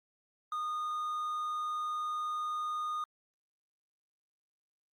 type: tone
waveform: triangle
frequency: 1228 Hz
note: D#6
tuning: 23 cents flat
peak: -31 dBFS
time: 0.52-3.04 s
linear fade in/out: 2 ms
effects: Opus 48 kbps